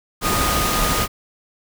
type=tone in noise; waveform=sine; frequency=1235 Hz; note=D#6; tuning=13 cents flat; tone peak=-23 dBFS; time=0.21-1.08 s; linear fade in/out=50 ms; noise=pink; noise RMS=-20 dBFS; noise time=0.21-1.08 s; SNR=-6 dB; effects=none